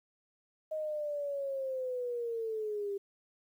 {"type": "linear sweep", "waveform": "sine", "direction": "down", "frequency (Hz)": [628, 394.5], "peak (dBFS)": -33, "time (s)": [0.71, 2.98], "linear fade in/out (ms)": 10, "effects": ["11-bit"]}